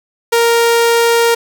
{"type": "tone", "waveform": "sawtooth", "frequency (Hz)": 466.2, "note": "A#4", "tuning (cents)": 0, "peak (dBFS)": -5, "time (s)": [0.32, 1.35], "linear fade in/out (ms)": 10, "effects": ["7-bit"]}